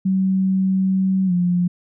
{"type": "tone with pitch glide", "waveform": "sine", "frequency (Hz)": [189.9, 177.18], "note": ["F#3", "F3"], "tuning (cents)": [45, 25], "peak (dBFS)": -15, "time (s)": [0.05, 1.68], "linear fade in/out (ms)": 10, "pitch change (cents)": -120, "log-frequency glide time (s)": [1.26, 1.32], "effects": []}